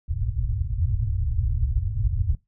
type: low-pass noise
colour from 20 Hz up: white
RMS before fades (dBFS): -24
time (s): 0.08-2.35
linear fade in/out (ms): 5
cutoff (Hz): 120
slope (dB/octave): 96
effects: noise-tail reverb RT60 0.2 s tail -20 dB re dry